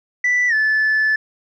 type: tone with pitch glide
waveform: sine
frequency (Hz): 1975.5 to 1739.8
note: B6 to A6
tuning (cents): 0 to -20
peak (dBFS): -12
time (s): 0.24-1.16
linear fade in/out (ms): 5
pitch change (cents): -220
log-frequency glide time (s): 0.48-0.54
effects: tanh soft clip ceiling -12 dBFS